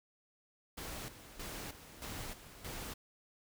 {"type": "noise with tremolo", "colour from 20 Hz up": "pink", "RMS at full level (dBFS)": -44, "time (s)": [0.77, 2.94], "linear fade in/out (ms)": 10, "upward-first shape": "square", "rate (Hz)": 1.6, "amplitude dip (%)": 70, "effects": []}